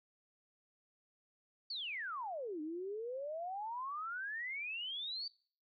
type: exponential two-way sweep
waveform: sine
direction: down then up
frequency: 4646 to 297.7 to 4646 Hz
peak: -39 dBFS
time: 1.7-5.28 s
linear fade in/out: 5 ms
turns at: 2.61 s
effects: noise-tail reverb RT60 0.5 s tail -24 dB re dry